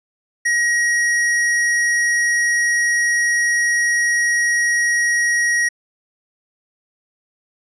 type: tone with hard clipping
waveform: sine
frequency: 1895 Hz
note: A#6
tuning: 28 cents sharp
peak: -16 dBFS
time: 0.45-5.69 s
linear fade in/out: 10 ms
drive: 16 dB
effects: resampled to 22050 Hz